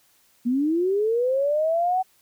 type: linear sweep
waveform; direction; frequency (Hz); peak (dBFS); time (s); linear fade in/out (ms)
sine; up; 232.2 to 760; -19; 0.45-2.03; 20
effects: white hiss -61 dBFS RMS until 2.21 s